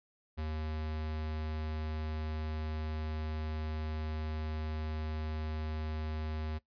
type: tone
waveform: square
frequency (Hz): 77.78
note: D#2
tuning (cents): 0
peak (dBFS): -36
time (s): 0.37-6.59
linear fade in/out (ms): 20
effects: noise-tail reverb RT60 0.1 s tail -17 dB re dry + resampled to 11025 Hz